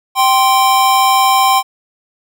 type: tone pair together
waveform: square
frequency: 779.2 / 1046.5 Hz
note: G5 / C6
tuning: -11 / 0 cents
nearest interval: perfect fourth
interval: 511 cents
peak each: -12 dBFS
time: 0.15-1.63 s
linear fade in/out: 50 ms
effects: none